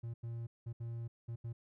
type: tone bursts at uneven times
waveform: triangle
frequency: 116.54 Hz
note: A#2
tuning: in tune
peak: -37 dBFS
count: 6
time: 0.03-0.14 / 0.23-0.47 / 0.66-0.73 / 0.8-1.08 / 1.28-1.36 / 1.44-1.53 s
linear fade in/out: 10 ms
effects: none